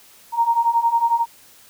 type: beating tone pair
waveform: sine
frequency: 923 / 934 Hz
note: A#5 / A#5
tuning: -17 / +3 cents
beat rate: 11 Hz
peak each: -20 / -17 dBFS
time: 0.32-1.26 s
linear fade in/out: 50 ms
effects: white hiss -49 dBFS RMS until 1.69 s